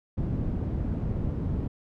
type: low-pass noise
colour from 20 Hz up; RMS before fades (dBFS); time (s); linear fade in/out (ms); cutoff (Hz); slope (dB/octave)
white; -29; 0.17-1.68; 10; 160; 12
effects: none